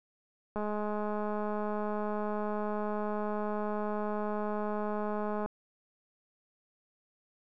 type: click train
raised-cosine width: 1 ms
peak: -22 dBFS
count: 1030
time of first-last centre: 0.56-5.46 s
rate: 210 Hz
effects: none